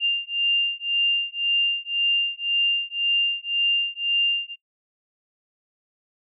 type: beating tone pair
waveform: sine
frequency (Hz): 2794 / 2795.9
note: F7 / F7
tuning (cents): 0 / +1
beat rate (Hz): 1.9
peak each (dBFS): -23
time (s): 0-4.56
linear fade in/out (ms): 50
effects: noise-tail reverb RT60 0.1 s tail -25 dB re dry